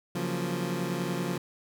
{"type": "chord", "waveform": "25% pulse", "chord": "Gb major seventh", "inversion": "second", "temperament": "equal", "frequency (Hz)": [138.59, 174.61, 185, 233.1], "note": ["Db3", "F3", "Gb3", "Bb3"], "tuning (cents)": [0, 0, 0, 0], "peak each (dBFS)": [-32, -28, -33, -34], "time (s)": [0.15, 1.38], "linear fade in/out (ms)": 5, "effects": []}